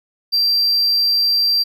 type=tone; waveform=triangle; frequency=4712 Hz; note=D8; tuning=5 cents sharp; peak=-12 dBFS; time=0.32-1.64 s; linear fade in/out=20 ms; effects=none